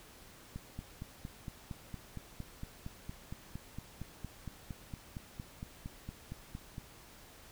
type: click train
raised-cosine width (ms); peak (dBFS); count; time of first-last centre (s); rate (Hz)
5; -29; 28; 0.56-6.781; 4.34
effects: pink hiss -56 dBFS RMS until 7.51 s